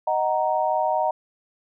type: chord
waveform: sine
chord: D# minor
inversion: none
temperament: just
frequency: 622.3 / 746.7 / 933.4 Hz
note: D#5 / F#5 / A#5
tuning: 0 / +16 / +2 cents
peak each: -24 dBFS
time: 0.07-1.11 s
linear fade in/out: 5 ms
effects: none